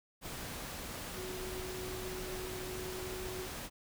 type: tone in noise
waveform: sine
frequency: 370 Hz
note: F#4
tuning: in tune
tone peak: -42 dBFS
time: 1.14-3.49 s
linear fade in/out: 50 ms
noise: pink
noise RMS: -43 dBFS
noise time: 0.21-3.7 s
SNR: -2 dB
effects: none